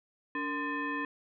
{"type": "tone with frequency modulation", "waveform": "sine", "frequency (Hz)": 1036, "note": "C6", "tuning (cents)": -17, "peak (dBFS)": -31, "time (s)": [0.35, 1.05], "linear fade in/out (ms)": 2, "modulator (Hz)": 748, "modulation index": 1.5, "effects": []}